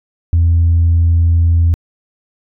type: tone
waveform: sine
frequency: 84 Hz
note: E2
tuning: 33 cents sharp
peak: -6 dBFS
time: 0.33-1.74 s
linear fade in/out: 0 ms
effects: tanh soft clip ceiling -5 dBFS